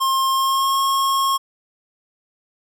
square tone with pitch glide, 1066 to 1085.3 Hz, C6 to C#6, +32 to -37 cents, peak -17 dBFS, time 0-1.38 s, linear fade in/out 20 ms, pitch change +31 cents, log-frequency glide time 0.3-0.79 s, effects none

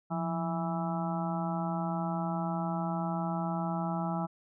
harmonic tone with a mistuned harmonic, 164.81 Hz, E3, in tune, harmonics 1 / 2 / 4 / 5 / 6 / 7 / 8, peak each -32 / -41 / -39 / -37 / -43 / -46 / -41 dBFS, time 0.1-4.27 s, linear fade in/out 20 ms, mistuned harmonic 1, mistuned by +91 cents, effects none

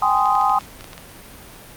sine chord, Ab major seventh, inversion third, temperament just, 778.7 / 830.6 / 1038.3 / 1245.9 Hz, G5 / Ab5 / C6 / Eb6, -12 / 0 / -14 / +2 cents, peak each -20 dBFS, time 0.02-0.59 s, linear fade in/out 5 ms
clicks, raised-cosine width 0.2 ms, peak -19 dBFS, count 9, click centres 0.257 / 0.353 / 0.413 / 0.496 / 0.609 / 0.809 / 0.843 / 0.932 / 0.979 s
effects pink hiss -41 dBFS RMS until 1.76 s + Opus 48 kbps

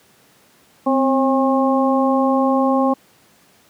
harmonic tone with a mistuned harmonic, 270 Hz, C#4, 45 cents flat, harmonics 1 / 2 / 3 / 4, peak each -16 / -19 / -21 / -22 dBFS, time 0.86-2.94 s, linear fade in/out 10 ms, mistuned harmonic 1, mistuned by -57 cents, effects pink hiss -53 dBFS RMS until 3.69 s + high-pass 150 Hz 12 dB/octave

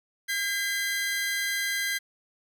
sawtooth tone pair together, 1611 / 2030 Hz, G6 / B6, +47 / +47 cents, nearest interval major third, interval 400 cents, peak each -26 dBFS, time 0.28-1.99 s, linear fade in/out 20 ms, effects none

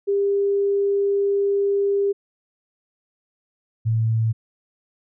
sine tone pair in turn, 400 / 112.25 Hz, G4 / A2, +35 / +35 cents, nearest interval octave + minor seventh, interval 2200 cents, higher first, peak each -17 dBFS, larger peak neither, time 0.07-2.13 / 3.85-4.33 s, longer first, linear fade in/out 20 ms, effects none

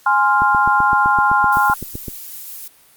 sine chord, F minor, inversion first, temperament equal, 830.6 / 1046.5 / 1396.9 Hz, Ab5 / C6 / F6, 0 / 0 / 0 cents, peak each -16 dBFS, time 0.06-1.74 s, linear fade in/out 5 ms
click train, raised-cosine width 3 ms, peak -14 dBFS, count 14, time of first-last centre 0.42-2.082 s, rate 7.82 Hz
violet noise, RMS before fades -32 dBFS, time 1.52-2.68 s, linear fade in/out 5 ms
effects white hiss -50 dBFS RMS until 2.96 s + Opus 48 kbps

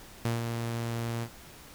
sawtooth tone with ADSR envelope, 116.54 Hz, A#2, in tune, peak -22 dBFS, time 0.25-1.29 s, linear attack 3 ms, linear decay 160 ms, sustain -5 dB, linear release 65 ms, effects pink hiss -50 dBFS RMS until 1.74 s

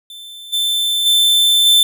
45% pulse tone with level steps, 3541 Hz, A7, 10 cents sharp, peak -32 / -15 / -10 / -8 dBFS, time 0.1-1.83 s, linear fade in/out 2 ms, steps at 0.52 / 1.05 / 1.65 s, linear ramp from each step 20 ms, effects none

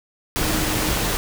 sine tone in noise, 311.1 Hz, D#4, in tune, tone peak -27 dBFS, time 0.41-0.9 s, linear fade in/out 0 ms, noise pink, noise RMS -22 dBFS, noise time 0.36-1.17 s, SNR -8 dB, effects none

